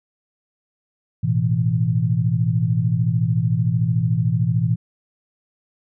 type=chord; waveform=sine; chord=A suspended second; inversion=none; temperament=equal; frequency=110 / 123.47 / 164.81 Hz; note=A2 / B2 / E3; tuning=0 / 0 / 0 cents; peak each=-21 / -20 / -21 dBFS; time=1.23-4.76 s; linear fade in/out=10 ms; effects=none